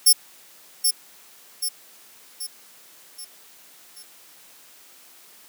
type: tone with echo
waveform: 10% pulse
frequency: 5400 Hz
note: E8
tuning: 41 cents sharp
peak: -5 dBFS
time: 0.06-0.13 s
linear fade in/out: 10 ms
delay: 780 ms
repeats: 5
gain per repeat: -6 dB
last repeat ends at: 4.03 s
effects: white hiss -50 dBFS RMS until 5.48 s + high-pass 200 Hz 12 dB/octave